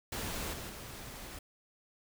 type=noise with level steps; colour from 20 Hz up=pink; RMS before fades=-38 / -43 / -46 dBFS; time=0.12-1.39 s; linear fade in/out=5 ms; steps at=0.53 / 0.69 s; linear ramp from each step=5 ms; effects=none